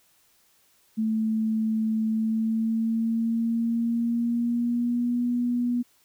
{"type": "tone with pitch glide", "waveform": "sine", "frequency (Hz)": [220, 242.7], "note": ["A3", "B3"], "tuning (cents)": [0, -30], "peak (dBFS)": -22, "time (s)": [0.97, 5.83], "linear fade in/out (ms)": 20, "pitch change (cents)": 170, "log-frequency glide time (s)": [2.08, 5.23], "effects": ["white hiss -63 dBFS RMS until 6.04 s"]}